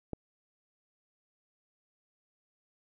click, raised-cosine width 2 ms, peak -22 dBFS, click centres 0.133 s, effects none

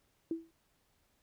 sine tone with exponential decay, 328.6 Hz, E4, 5 cents flat, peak -29 dBFS, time 0.31-0.51 s, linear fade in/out 2 ms, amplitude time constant 43 ms, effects pink hiss -74 dBFS RMS until 1.22 s

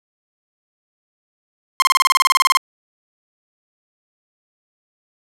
sawtooth tone bursts, 1058 Hz, C6, 19 cents sharp, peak -6 dBFS, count 16, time 1.8-2.571 s, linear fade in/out 0 ms, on 21 ms, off 29 ms, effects low-pass 12000 Hz 12 dB/octave

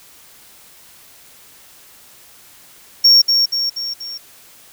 triangle tone with echo, 5520 Hz, F8, 21 cents flat, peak -5 dBFS, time 3.04-3.22 s, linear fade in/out 10 ms, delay 240 ms, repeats 4, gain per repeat -5 dB, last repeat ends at 4.18 s, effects white hiss -45 dBFS RMS until 4.72 s

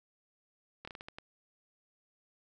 slowing click train, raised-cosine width 0.3 ms, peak -28 dBFS, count 7, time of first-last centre 0.85-1.185 s, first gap 25 ms, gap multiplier 1.32, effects none

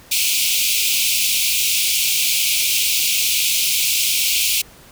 pink high-pass noise, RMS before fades -18 dBFS, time 0.11-4.62 s, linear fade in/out 10 ms, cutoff 2300 Hz, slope 96 dB/octave, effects pink hiss -45 dBFS RMS until 4.91 s

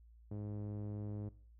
sawtooth tone with low-pass filter, 103.9 Hz, G#2, 1 cent sharp, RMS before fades -43 dBFS, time 0.31-1.29 s, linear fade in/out 5 ms, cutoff 440 Hz, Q 0.88, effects noise-tail reverb RT60 0.5 s tail -20 dB re dry + added 57 Hz sine -58 dBFS peak until 1.59 s

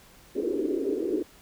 white band-pass noise, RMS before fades -28 dBFS, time 0.35-1.23 s, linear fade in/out 10 ms, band 290 to 420 Hz, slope 48 dB/octave, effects pink hiss -54 dBFS RMS until 1.41 s

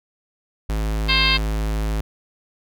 square tone, 53.3 Hz, G#1, 46 cents sharp, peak -21 dBFS, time 0.69-2.01 s, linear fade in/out 5 ms
harmonic tone, 529 Hz, C5, 19 cents sharp, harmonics 2 / 3 / 4 / 5 / 6 / 7 / 8 / 9, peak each -26 / -28 / -23 / -22 / -23 / -24 / -26 / -25 dBFS, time 1.08-1.38 s, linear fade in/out 20 ms
effects none

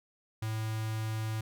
square tone with notch filter, 110 Hz, A2, in tune, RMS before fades -34 dBFS, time 0.42-1.41 s, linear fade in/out 5 ms, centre 440 Hz, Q 1, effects none

